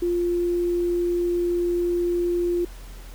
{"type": "tone with quantisation", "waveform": "sine", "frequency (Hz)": 349.2, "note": "F4", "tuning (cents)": 0, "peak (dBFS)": -20, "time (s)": [0.02, 2.65], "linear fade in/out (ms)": 5, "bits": 8, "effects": ["added 42 Hz sine -37 dBFS peak until 3.14 s", "pink hiss -48 dBFS RMS until 3.14 s"]}